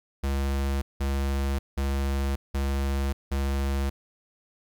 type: tone bursts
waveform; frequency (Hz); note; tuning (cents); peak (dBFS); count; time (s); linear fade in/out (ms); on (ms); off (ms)
square; 68.7; C#2; -15; -25; 5; 0.23-3.9; 10; 590; 180
effects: 11-bit